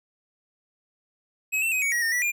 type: tone with pitch steps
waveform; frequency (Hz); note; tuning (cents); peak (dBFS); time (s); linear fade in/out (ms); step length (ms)
square; 2556 / 2688 / 2522 / 2244 / 1904 / 1826 / 1950 / 2406; D#7 / E7 / D#7 / C#7 / A#6 / A#6 / B6 / D7; +46 / +33 / +23 / +21 / +36 / -36 / -23 / +41; -23; 1.52-2.32; 20; 100
effects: none